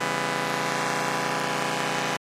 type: chord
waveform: 5% pulse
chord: C# half-diminished seventh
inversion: none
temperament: just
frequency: 138.59 / 166.31 / 199.57 / 249.5 Hz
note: C#3 / E3 / G3 / B3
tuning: 0 / +16 / +31 / +18 cents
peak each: -20 dBFS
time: 0-2.17 s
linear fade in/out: 10 ms
effects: low-pass 9000 Hz 12 dB/octave + AAC 48 kbps